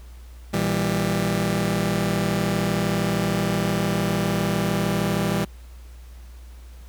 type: chord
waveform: sawtooth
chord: E diminished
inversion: second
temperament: just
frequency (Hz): 118.67 / 164.81 / 197.78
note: Bb2 / E3 / G3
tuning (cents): +31 / 0 / +16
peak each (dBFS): -24 / -21 / -20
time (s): 0.53-5.45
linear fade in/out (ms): 10
effects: added 60 Hz sine -39 dBFS peak until 6.88 s + pink hiss -54 dBFS RMS until 6.88 s